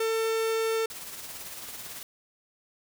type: tone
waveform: 45% pulse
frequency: 447.9 Hz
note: A4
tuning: 31 cents sharp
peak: -25 dBFS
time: 0-0.86 s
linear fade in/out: 5 ms
type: noise with tremolo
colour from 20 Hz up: white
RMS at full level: -39 dBFS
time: 0.9-2.03 s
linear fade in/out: 2 ms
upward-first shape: sine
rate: 18 Hz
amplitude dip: 40%
effects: none